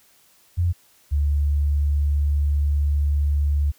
sine tone pair in turn, 87 / 72.46 Hz, F2 / D2, -6 / -23 cents, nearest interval minor third, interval 317 cents, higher first, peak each -17 dBFS, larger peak neither, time 0.57-0.73 / 1.11-3.72 s, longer second, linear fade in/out 20 ms, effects white hiss -57 dBFS RMS until 3.78 s

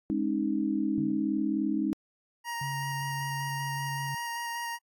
sine chord, Ab suspended fourth, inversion none, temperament equal with one note detuned, 207.7 / 271.6 / 311.1 Hz, Ab3 / Db4 / Eb4, 0 / -35 / 0 cents, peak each -31 / -31 / -29 dBFS, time 0.1-1.93 s, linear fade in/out 0 ms
sine tone with exponential decay, 148.4 Hz, D3, 18 cents sharp, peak -32 dBFS, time 0.98-1.49 s, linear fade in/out 0 ms, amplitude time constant 110 ms
25% pulse tone with vibrato, 940 Hz, A#5, 14 cents sharp, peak -29 dBFS, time 2.44-4.79 s, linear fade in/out 50 ms, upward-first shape square, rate 5.2 Hz, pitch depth 10 cents each way
sine tone, 138.59 Hz, C#3, in tune, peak -34 dBFS, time 2.61-4.15 s, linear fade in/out 5 ms
effects AAC 64 kbps

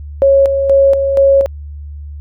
sine tone with tremolo, 549 Hz, C#5, 17 cents flat, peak -5 dBFS, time 0.22-1.46 s, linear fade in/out 0 ms, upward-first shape square, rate 2.1 Hz, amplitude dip 50%, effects added 73 Hz sine -25 dBFS peak until 2.2 s

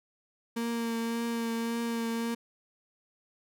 35% pulse tone with vibrato, 231.2 Hz, A#3, 14 cents flat, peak -28 dBFS, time 0.56-2.35 s, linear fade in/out 10 ms, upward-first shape triangle, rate 1.8 Hz, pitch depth 20 cents each way, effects none

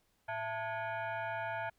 sine tone with frequency modulation, 110 Hz, A2, in tune, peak -35 dBFS, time 0.28-1.7 s, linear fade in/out 10 ms, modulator 777 Hz, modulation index 2.1, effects pink hiss -75 dBFS RMS until 1.78 s

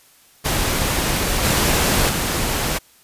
pink noise with level steps, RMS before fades -20 / -17 / -21 dBFS, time 0.44-2.79 s, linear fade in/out 20 ms, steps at 1.43 / 2.08 s, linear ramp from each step 20 ms, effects white hiss -52 dBFS RMS until 3.03 s + resampled to 32000 Hz

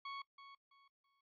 sawtooth tone with echo, 1108.7 Hz, C#6, in tune, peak -40 dBFS, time 0.05-0.22 s, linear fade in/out 5 ms, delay 330 ms, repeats 3, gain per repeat -11 dB, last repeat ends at 1.21 s, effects noise-tail reverb RT60 0.1 s tail -22 dB re dry + resampled to 11025 Hz

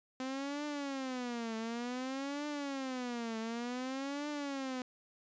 sawtooth tone with vibrato, 256.8 Hz, C4, 32 cents flat, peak -33 dBFS, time 0.2-4.82 s, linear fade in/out 2 ms, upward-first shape triangle, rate 0.55 Hz, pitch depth 260 cents each way, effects resampled to 16000 Hz

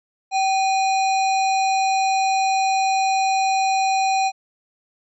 harmonic tone with a mistuned harmonic, 820 Hz, G#5, 22 cents flat, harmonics 1 / 3 / 5 / 7 / 9, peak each -17 / -27 / -31 / -34 / -36 dBFS, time 0.31-4.32 s, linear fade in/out 50 ms, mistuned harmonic 1, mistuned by -110 cents, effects none

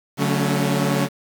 sawtooth chord, D major seventh, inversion none, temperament equal with one note detuned, 143.56 / 185 / 220 / 277.2 Hz, D3 / F#3 / A3 / C#4, -39 / 0 / 0 / 0 cents, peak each -18 / -20 / -21 / -22 dBFS, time 0.17-1.09 s, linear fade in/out 50 ms, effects 7-bit

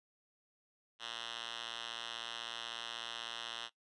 5% pulse tone with band-pass filter, 116.2 Hz, A#2, 5 cents flat, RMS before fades -44 dBFS, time 0.99-3.7 s, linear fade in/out 50 ms, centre 3100 Hz, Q 2.2, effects noise-tail reverb RT60 0.1 s tail -18 dB re dry + resampled to 24000 Hz

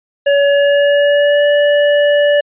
square tone with pitch glide, 566 to 582.2 Hz, C#5 to D5, +36 to -15 cents, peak -9 dBFS, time 0.26-2.41 s, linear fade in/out 10 ms, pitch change +49 cents, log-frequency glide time 0.45-1.46 s, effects resampled to 8000 Hz

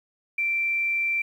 sine tone, 2349 Hz, D7, in tune, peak -22 dBFS, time 0.38-1.22 s, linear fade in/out 5 ms, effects 9-bit

